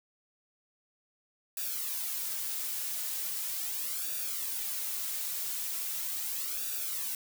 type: noise with flanger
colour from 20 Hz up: blue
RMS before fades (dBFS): -35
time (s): 1.57-7.15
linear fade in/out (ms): 2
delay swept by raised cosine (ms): 0.95 to 3.85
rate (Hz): 0.39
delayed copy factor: -0.7
effects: none